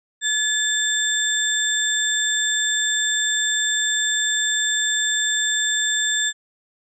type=tone cluster; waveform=sine; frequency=1718 / 3565 / 7520 Hz; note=A6 / A7 / A#8; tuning=-42 / +22 / +14 cents; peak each=-23 dBFS; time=0.21-6.33 s; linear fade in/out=50 ms; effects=none